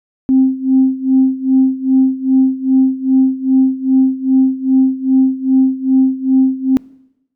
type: tone with tremolo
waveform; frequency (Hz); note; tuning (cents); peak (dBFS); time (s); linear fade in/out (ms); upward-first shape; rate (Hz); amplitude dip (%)
sine; 263.1; C4; +10; -5; 0.29-6.77; 0; sine; 2.5; 85
effects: noise-tail reverb RT60 0.9 s tail -24 dB re dry + tanh soft clip ceiling -1 dBFS